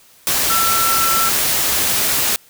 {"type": "tone in noise", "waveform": "sine", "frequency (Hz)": 1340, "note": "E6", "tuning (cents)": 28, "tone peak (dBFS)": -17, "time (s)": [0.5, 1.29], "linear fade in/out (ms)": 0, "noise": "white", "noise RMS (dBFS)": -17, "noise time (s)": [0.27, 2.36], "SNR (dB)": -3, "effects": ["white hiss -49 dBFS RMS until 2.49 s"]}